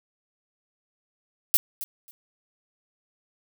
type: noise with echo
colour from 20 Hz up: violet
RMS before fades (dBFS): -18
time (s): 1.54-1.57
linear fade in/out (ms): 0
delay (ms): 270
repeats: 2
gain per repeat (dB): -15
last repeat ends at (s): 2.11
effects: none